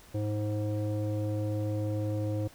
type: tone with low-pass filter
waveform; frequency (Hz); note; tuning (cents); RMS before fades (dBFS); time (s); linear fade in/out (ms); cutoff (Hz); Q
square; 105.4; G#2; +26; -31; 0.14-2.48; 10; 470; 3.3
effects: pink hiss -55 dBFS RMS until 2.54 s